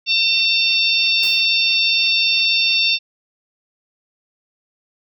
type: harmonic tone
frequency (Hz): 903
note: A5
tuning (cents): +45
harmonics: 3 / 4 / 5 / 6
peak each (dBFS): -17 / -19 / -21 / -23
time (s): 0.06-2.99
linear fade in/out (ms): 50
type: noise with exponential decay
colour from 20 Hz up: white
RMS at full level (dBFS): -31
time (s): 1.23-1.57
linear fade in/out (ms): 2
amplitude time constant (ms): 73
effects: none